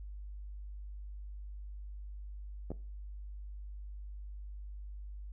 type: clicks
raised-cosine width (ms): 2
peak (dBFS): -27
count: 2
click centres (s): 2.705 / 2.717
effects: noise-tail reverb RT60 0.4 s tail -19 dB re dry + added 50 Hz sine -42 dBFS peak until 5.32 s